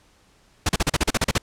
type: noise bursts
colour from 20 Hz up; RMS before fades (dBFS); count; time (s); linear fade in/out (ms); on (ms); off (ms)
pink; -19; 11; 0.66-1.381; 5; 31; 38
effects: pink hiss -58 dBFS RMS until 1.42 s + low-pass 9000 Hz 12 dB/octave